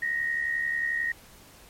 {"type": "tone pair together", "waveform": "sine", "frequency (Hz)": [1864.7, 1935.9], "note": ["A#6", "B6"], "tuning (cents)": [0, -35], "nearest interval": "minor second", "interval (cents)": 65, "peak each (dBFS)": [-26, -33], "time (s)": [0.02, 1.12], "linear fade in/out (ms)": 5, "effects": ["pink hiss -52 dBFS RMS until 1.69 s", "MP3 64 kbps"]}